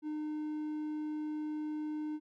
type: tone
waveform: triangle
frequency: 304.5 Hz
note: D#4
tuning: 37 cents flat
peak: -33 dBFS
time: 0.02-2.2 s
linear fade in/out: 50 ms
effects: none